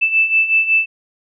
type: beating tone pair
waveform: sine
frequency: 2637 / 2642.4 Hz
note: E7 / E7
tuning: 0 / +4 cents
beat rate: 5.4 Hz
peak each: -18 / -13 dBFS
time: 0.01-0.86 s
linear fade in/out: 20 ms
effects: none